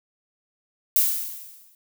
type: noise with exponential decay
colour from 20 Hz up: violet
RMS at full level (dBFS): -17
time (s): 0.96-1.75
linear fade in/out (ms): 1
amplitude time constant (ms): 170
effects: none